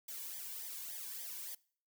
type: noise with flanger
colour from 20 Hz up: blue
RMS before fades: -45 dBFS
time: 0.08-1.55 s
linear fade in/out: 5 ms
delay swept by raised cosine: 0.72 to 1.59 ms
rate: 3.5 Hz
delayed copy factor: -1
effects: noise-tail reverb RT60 0.5 s tail -23 dB re dry